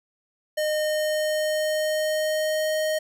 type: tone with pitch glide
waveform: square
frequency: 612 to 622 Hz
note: D#5 to D#5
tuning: -29 to -1 cents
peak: -23 dBFS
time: 0.57-2.99 s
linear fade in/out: 10 ms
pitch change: +28 cents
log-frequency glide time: 0.7-2.75 s
effects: none